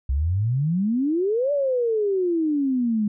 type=exponential two-way sweep; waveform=sine; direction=up then down; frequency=63.1 to 587.3 to 204.7 Hz; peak=-19 dBFS; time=0.09-3.08 s; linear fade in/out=5 ms; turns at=1.52 s; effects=none